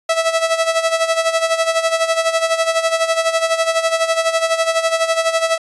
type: tone with tremolo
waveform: sawtooth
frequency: 655 Hz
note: E5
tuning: 11 cents flat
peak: -8 dBFS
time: 0.09-5.58 s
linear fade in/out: 5 ms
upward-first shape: sine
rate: 12 Hz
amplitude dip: 70%
effects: resampled to 22050 Hz